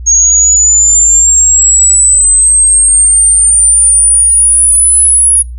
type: linear sweep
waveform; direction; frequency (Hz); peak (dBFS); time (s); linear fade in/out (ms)
sine; up; 6550 to 10390; -3; 0.06-5.43; 20
effects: noise-tail reverb RT60 0.2 s tail -25 dB re dry + added 60 Hz sine -20 dBFS peak until 5.58 s